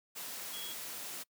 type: tone in noise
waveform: sine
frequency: 3322 Hz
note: G#7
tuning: in tune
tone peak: -43 dBFS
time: 0.52-0.74 s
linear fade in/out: 20 ms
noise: white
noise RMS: -43 dBFS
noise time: 0.15-1.24 s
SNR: -3 dB
effects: noise-tail reverb RT60 0.1 s tail -25 dB re dry + high-pass 150 Hz 12 dB/octave